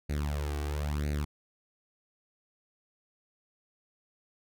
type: tone with flanger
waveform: sawtooth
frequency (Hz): 73.42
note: D2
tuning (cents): 0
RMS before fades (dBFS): -32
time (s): 0.09-1.25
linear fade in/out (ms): 10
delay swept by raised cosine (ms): 0.46 to 2.66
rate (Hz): 1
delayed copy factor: +0.85
effects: none